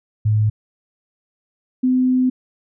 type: tone pair in turn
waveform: sine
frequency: 107.2 / 255 Hz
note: A2 / C4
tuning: -45 / -44 cents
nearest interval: octave + minor third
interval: 1501 cents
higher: second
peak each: -13 dBFS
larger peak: neither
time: 0.25-0.5 / 1.83-2.3 s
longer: second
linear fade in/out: 10 ms
effects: none